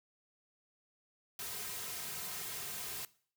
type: noise with comb filter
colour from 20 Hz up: white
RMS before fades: -42 dBFS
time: 1.39-3.05 s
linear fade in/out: 2 ms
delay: 3.5 ms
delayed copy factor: -0.7
effects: noise-tail reverb RT60 0.5 s tail -20 dB re dry